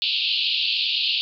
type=band-pass noise; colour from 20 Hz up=pink; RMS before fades=-23 dBFS; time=0.02-1.21 s; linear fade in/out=0 ms; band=2600 to 4600 Hz; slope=96 dB/octave; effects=none